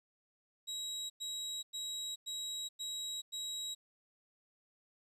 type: tone bursts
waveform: 30% pulse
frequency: 3844 Hz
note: B7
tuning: 48 cents flat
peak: -36 dBFS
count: 6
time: 0.67-3.75 s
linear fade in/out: 20 ms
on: 430 ms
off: 100 ms
effects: resampled to 32000 Hz + 12-bit